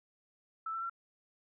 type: tone with pitch steps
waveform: sine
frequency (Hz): 1318.5 / 1339.2 / 1360.3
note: E6 / E6 / F6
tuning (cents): 0 / +27 / -46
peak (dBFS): -35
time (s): 0.66-0.897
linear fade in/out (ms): 5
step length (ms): 79
effects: none